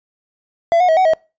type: tone with pitch steps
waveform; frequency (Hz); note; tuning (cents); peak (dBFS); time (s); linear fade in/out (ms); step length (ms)
triangle; 675 / 725 / 641 / 749 / 639; E5 / F#5 / E5 / F#5 / D#5; +41 / -35 / -49 / +21 / +46; -8; 0.72-1.135; 0; 83
effects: noise-tail reverb RT60 0.3 s tail -25 dB re dry + resampled to 16000 Hz